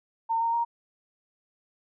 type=tone with pitch steps; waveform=sine; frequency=910 / 922.7 / 935.6 Hz; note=A#5 / A#5 / A#5; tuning=-42 / -18 / +6 cents; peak=-23 dBFS; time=0.29-0.65 s; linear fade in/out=20 ms; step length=120 ms; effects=none